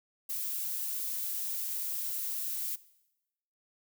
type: noise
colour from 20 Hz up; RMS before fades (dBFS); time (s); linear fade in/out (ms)
violet; -35; 0.29-2.76; 10
effects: noise-tail reverb RT60 0.9 s tail -19 dB re dry